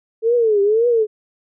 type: tone with vibrato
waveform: sine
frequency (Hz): 439.1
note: A4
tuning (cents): -4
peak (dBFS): -12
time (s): 0.22-1.07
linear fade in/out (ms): 50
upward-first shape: triangle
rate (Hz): 1.9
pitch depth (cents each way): 190
effects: none